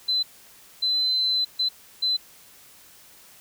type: tone bursts at uneven times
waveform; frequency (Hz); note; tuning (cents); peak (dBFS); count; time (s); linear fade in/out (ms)
sine; 4049; B7; +42; -20; 4; 0.08-0.23 / 0.82-1.45 / 1.59-1.69 / 2.02-2.17; 10
effects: white hiss -51 dBFS RMS until 3.4 s